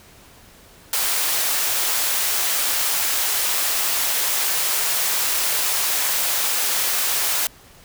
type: high-pass noise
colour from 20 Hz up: white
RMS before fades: -21 dBFS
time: 0.93-7.47 s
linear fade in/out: 2 ms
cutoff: 530 Hz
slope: 12 dB/octave
effects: pink hiss -48 dBFS RMS until 7.84 s